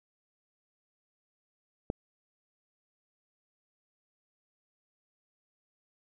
click, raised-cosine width 2 ms, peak -17 dBFS, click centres 1.901 s, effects none

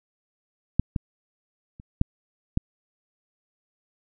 clicks, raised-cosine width 5 ms, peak -6 / -12 / -30 / -6 / -9 dBFS, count 5, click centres 0.796 / 0.962 / 1.799 / 2.014 / 2.574 s, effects none

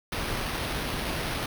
pink noise with sample-and-hold, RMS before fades -31 dBFS, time 0.12-1.46 s, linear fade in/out 2 ms, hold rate 7350 Hz, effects none

